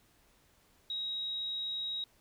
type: tone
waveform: sine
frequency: 3808 Hz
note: A#7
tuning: 36 cents sharp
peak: -34 dBFS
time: 0.9-2.04 s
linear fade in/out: 2 ms
effects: pink hiss -67 dBFS RMS until 2.2 s